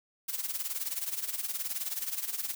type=noise with tremolo; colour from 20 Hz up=blue; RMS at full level=-32 dBFS; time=0.28-2.55 s; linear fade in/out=10 ms; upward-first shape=sine; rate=19 Hz; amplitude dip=75%; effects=none